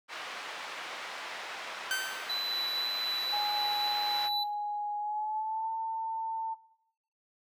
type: band-pass noise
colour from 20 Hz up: pink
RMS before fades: -41 dBFS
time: 0.08-4.3 s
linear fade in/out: 50 ms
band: 860 to 3400 Hz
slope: 12 dB/octave
type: tone with exponential decay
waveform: sawtooth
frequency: 1542 Hz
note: G6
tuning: 29 cents flat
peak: -24 dBFS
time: 1.91-2.65 s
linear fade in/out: 0 ms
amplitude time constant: 160 ms
type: tone with vibrato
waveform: triangle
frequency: 3982 Hz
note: B7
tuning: 14 cents sharp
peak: -30 dBFS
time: 2.29-4.44 s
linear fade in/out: 10 ms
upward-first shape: sine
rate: 1.9 Hz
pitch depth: 9 cents each way
type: tone with pitch glide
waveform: sine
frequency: 830.6 to 895.4 Hz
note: G#5 to A5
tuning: 0 to +30 cents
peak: -31 dBFS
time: 3.32-6.55 s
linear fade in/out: 20 ms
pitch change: +130 cents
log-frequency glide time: 4.98-5.71 s
effects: noise-tail reverb RT60 0.7 s tail -17 dB re dry